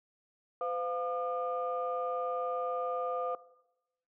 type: tone cluster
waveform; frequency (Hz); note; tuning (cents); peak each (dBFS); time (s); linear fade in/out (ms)
sine; 509 / 701 / 1210; C5 / F5 / D#6; -48 / +6 / -49; -34 / -36 / -36; 0.61-3.35; 2
effects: noise-tail reverb RT60 0.9 s tail -18 dB re dry + tanh soft clip ceiling -23 dBFS